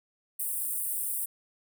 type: high-pass noise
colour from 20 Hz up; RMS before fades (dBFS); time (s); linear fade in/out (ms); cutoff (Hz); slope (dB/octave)
pink; -32; 0.39-1.26; 10; 8400; 96
effects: none